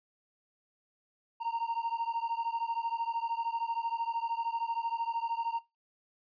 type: beating tone pair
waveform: triangle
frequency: 919 / 932 Hz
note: A#5 / A#5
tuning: -25 / -1 cents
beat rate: 13 Hz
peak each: -32 / -33 dBFS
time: 1.4-5.6 s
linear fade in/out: 20 ms
effects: noise-tail reverb RT60 0.2 s tail -17 dB re dry + resampled to 11025 Hz